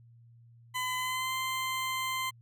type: tone with pitch glide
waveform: 20% pulse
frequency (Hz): 1012 to 1040.5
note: B5 to C6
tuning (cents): +42 to -10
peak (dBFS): -26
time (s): 0.74-2.31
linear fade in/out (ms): 20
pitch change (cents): +48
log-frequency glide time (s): 0.96-1.34
effects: added 117 Hz sine -54 dBFS peak until 2.41 s